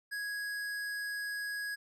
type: tone with tanh clipping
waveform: sine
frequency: 1661.2 Hz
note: G#6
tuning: in tune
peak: -37 dBFS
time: 0.11-1.76 s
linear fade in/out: 20 ms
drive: 18 dB
effects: none